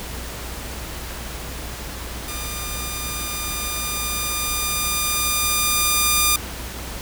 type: tone with level ramp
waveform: 5% pulse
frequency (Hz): 1205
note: D6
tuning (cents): +44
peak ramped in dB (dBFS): -18 to -3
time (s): 2.28-6.36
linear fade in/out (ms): 2
effects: added 60 Hz sine -33 dBFS peak until 7.01 s + pink hiss -33 dBFS RMS until 7.01 s